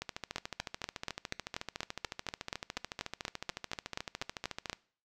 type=two click trains; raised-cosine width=0.2 ms; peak=-20 / -17 dBFS; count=66 / 19; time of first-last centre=0.02-4.73 / 0.36-4.697 s; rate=13.8 / 4.15 Hz; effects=noise-tail reverb RT60 0.5 s tail -22 dB re dry